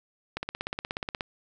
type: click train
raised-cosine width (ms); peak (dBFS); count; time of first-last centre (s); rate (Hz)
0.3; -15; 15; 0.37-1.208; 16.7
effects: none